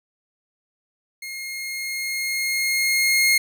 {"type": "tone with level ramp", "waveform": "sawtooth", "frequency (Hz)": 2144, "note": "C7", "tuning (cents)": 42, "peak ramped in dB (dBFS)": [-28, -11], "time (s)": [1.22, 3.38], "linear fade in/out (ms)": 5, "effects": []}